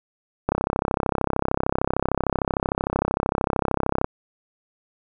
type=click train; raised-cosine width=1 ms; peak=-6 dBFS; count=119; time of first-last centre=0.49-4.044 s; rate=33.2 Hz; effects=none